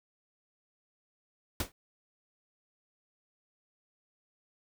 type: noise with exponential decay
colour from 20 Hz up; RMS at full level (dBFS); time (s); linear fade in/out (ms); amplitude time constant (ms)
pink; -28; 1.6-1.72; 2; 25
effects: none